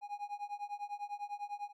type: tone with tremolo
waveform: triangle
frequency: 821 Hz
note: G#5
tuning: 20 cents flat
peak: -33 dBFS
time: 0.01-1.73 s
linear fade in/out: 50 ms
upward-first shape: triangle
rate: 10 Hz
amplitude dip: 100%
effects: MP3 96 kbps